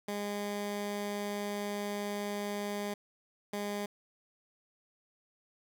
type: tone pair in turn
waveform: 15% pulse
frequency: 204.7 / 204.7 Hz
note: G#3 / G#3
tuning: -25 / -25 cents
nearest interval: unison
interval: 0 cents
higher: neither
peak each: -28 / -28 dBFS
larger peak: neither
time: 0.08-2.94 / 3.53-3.86 s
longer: first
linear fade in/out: 5 ms
effects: none